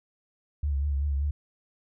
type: tone with vibrato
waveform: sine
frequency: 71 Hz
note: C#2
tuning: 42 cents sharp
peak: -24 dBFS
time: 0.63-1.31 s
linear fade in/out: 5 ms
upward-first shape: triangle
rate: 5.2 Hz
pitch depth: 73 cents each way
effects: none